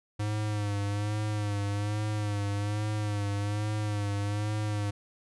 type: tone with vibrato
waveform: square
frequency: 103.83 Hz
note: G#2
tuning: in tune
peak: -29 dBFS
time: 0.19-4.91 s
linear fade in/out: 10 ms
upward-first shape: sine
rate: 1.2 Hz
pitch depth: 47 cents each way
effects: resampled to 24000 Hz